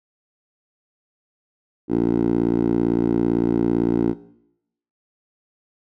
10% pulse tone with band-pass filter, 57.8 Hz, A#1, 14 cents flat, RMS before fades -19 dBFS, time 1.88-4.15 s, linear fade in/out 50 ms, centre 320 Hz, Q 2.7, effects noise-tail reverb RT60 0.8 s tail -18 dB re dry

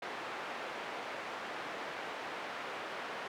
pink band-pass noise, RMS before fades -42 dBFS, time 0.02-3.28 s, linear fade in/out 5 ms, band 490 to 2300 Hz, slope 12 dB/octave, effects none

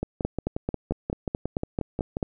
two click trains, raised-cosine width 2 ms, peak -14 / -12 dBFS, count 13 / 10, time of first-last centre 0.03-2.169 / 0.25-2.228 s, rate 5.61 / 4.55 Hz, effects none

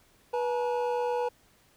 triangle tone cluster, 488.1 / 858 / 947 Hz, B4 / A5 / A#5, -20 / -44 / +27 cents, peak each -26 / -31 / -34 dBFS, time 0.33-1.29 s, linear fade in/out 10 ms, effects pink hiss -63 dBFS RMS until 1.76 s

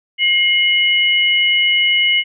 sine tone pair together, 2134 / 2944 Hz, C7 / F#7, +34 / -9 cents, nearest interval tritone, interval 557 cents, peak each -14 dBFS, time 0.18-2.24 s, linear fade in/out 50 ms, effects none

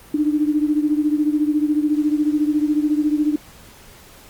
sine beating tone pair, 296.8 / 310.8 Hz, D4 / D#4, +18 / -2 cents, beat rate 14 Hz, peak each -17 / -21 dBFS, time 0.14-3.36 s, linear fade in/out 5 ms, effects pink hiss -45 dBFS RMS until 4.29 s + Opus 32 kbps

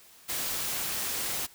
white noise, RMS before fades -32 dBFS, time 0.28-1.47 s, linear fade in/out 20 ms, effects white hiss -55 dBFS RMS until 1.54 s

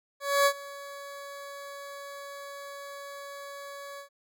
20% pulse tone with ADSR envelope, 563 Hz, C#5, 27 cents sharp, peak -14 dBFS, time 0.2-4.09 s, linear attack 260 ms, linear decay 69 ms, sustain -21 dB, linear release 100 ms, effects none

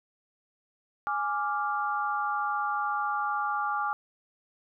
sine chord, D diminished, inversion second, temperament equal, 830.6 / 1174.7 / 1396.9 Hz, Ab5 / D6 / F6, 0 / 0 / 0 cents, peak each -31 / -30 / -33 dBFS, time 1.07-3.93 s, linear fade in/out 0 ms, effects none

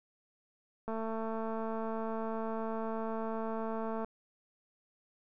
click train, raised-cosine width 1 ms, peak -25 dBFS, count 707, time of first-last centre 0.88-4.046 s, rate 223 Hz, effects none

